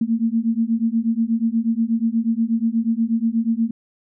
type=beating tone pair; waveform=sine; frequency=223.9 / 232.2 Hz; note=A3 / A#3; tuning=+30 / -7 cents; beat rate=8.3 Hz; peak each=-20 dBFS; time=0.01-3.71 s; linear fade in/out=5 ms; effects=none